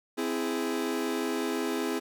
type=chord; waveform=40% pulse; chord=C augmented; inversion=none; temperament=equal with one note detuned; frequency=259.2 / 329.6 / 415.3 Hz; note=C4 / E4 / G#4; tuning=-16 / 0 / 0 cents; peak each=-32 dBFS; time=0.17-2 s; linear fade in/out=20 ms; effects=none